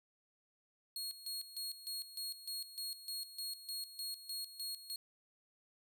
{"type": "tone with tremolo", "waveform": "sawtooth", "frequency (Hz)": 4300, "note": "C8", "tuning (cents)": 47, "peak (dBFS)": -37, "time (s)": [0.96, 4.96], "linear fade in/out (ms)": 2, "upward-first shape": "square", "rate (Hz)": 3.3, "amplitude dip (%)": 75, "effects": []}